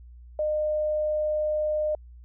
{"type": "tone", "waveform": "sine", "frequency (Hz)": 609, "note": "D#5", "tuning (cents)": -37, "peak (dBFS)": -23, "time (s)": [0.39, 1.95], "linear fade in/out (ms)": 2, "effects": ["added 60 Hz sine -44 dBFS peak until 2.24 s"]}